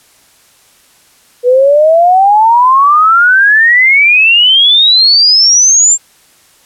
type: exponential sweep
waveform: sine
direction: up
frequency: 483 to 7459 Hz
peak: -3 dBFS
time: 1.43-5.98 s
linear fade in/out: 50 ms
effects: white hiss -46 dBFS RMS until 6.65 s + low-pass 12000 Hz 12 dB/octave